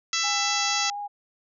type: harmonic tone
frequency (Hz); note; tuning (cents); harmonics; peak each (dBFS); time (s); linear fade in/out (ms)
665; E5; +15; 2 / 3 / 4 / 5 / 6 / 7 / 8 / 9 / 10; -32 / -32 / -32 / -32 / -32 / -32 / -32 / -32 / -32; 0.13-0.9; 2
type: tone with vibrato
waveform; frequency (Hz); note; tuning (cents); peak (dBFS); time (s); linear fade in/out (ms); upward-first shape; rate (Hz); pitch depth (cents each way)
sine; 815; G#5; -33; -30; 0.23-1.08; 20; triangle; 4.2; 16
effects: none